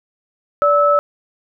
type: tone pair together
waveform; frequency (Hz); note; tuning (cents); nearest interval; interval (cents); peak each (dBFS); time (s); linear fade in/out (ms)
sine; 581 / 1304.3; D5 / E6; -19 / -19; octave + major second; 1400; -13; 0.62-0.99; 0
effects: none

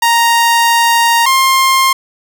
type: tone pair in turn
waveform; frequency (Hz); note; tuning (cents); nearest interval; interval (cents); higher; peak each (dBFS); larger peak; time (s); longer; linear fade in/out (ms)
sawtooth; 932.3 / 1060.8; A#5 / C6; 0 / +23; major second; 223; second; -4; neither; 0.02-1.26 / 1.26-1.93; first; 5
effects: none

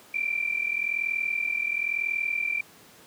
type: tone pair together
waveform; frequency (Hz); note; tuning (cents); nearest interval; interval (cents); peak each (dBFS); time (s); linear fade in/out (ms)
sine; 2335 / 2376; D7 / D7; -11 / +20; unison; 31; -28 / -28; 0.14-2.61; 5
effects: pink hiss -52 dBFS RMS until 3.06 s + high-pass 150 Hz 12 dB/octave

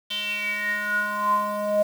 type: tone with band-pass filter sweep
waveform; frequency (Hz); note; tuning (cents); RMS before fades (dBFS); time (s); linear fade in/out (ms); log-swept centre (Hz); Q
square; 207.7; G#3; 0; -25; 0.1-1.83; 10; 3300 to 640; 9.8
effects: 7-bit

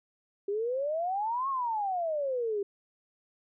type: exponential two-way sweep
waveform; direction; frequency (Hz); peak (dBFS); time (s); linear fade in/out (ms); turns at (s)
sine; up then down; 392 to 1108.7 to 392; -28; 0.48-2.63; 5; 1.49
effects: none

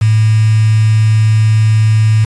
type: tone with quantisation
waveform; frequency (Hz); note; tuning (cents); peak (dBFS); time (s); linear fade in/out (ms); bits
sine; 109.1; A2; -14; -6; 0.01-2.25; 10; 4
effects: resampled to 22050 Hz

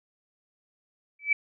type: tone with exponential growth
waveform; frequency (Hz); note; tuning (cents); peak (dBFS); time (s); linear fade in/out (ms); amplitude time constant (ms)
sine; 2305; D7; -33; -16; 1.19-1.33; 5; 29
effects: none

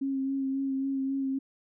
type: tone with vibrato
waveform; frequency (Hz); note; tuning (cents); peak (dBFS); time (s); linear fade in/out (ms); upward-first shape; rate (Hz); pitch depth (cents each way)
sine; 270.1; C#4; -45; -27; 0.01-1.39; 10; sine; 3.7; 20
effects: none

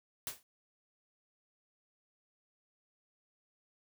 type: noise with exponential decay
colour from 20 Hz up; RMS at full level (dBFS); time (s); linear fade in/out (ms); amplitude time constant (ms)
white; -35; 0.27-0.43; 1; 34
effects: none

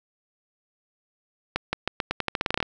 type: accelerating click train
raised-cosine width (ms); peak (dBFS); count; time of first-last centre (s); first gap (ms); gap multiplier
0.3; -8; 15; 1.56-2.627; 170; 0.86
effects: none

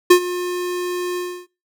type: tone with ADSR envelope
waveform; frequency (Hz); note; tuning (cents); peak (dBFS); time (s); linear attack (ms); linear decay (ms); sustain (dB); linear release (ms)
square; 357.3; F4; +40; -5; 0.1-1.47; 9; 83; -17; 300
effects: noise-tail reverb RT60 0.3 s tail -23 dB re dry

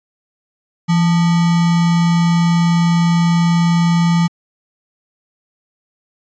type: tone with sample-and-hold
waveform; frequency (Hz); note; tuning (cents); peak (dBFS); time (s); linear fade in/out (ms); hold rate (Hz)
sine; 169.5; E3; +49; -10; 0.88-4.28; 20; 1050
effects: resampled to 16000 Hz

